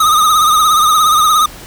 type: tone with vibrato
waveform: square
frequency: 1244 Hz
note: D#6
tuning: 1 cent flat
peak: -8 dBFS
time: 0-1.46 s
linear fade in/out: 5 ms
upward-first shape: triangle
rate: 17 Hz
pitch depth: 76 cents each way
effects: pink hiss -33 dBFS RMS until 1.66 s